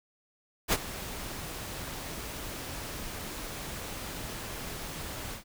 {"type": "noise with ADSR envelope", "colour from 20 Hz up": "pink", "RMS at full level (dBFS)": -23, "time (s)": [0.68, 5.44], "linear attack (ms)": 48, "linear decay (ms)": 38, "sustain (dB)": -16, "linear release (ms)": 110, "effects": []}